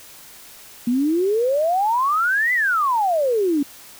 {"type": "exponential two-way sweep", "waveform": "sine", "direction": "up then down", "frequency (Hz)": [232.2, 2038, 273.1], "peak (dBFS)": -16, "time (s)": [0.87, 3.63], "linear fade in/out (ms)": 5, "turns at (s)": 2.53, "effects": ["white hiss -43 dBFS RMS until 3.99 s"]}